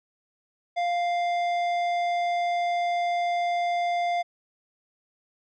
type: tone with tanh clipping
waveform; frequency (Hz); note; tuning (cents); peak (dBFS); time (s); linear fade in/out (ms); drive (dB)
sine; 698.5; F5; 0; -25; 0.76-4.23; 20; 12
effects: none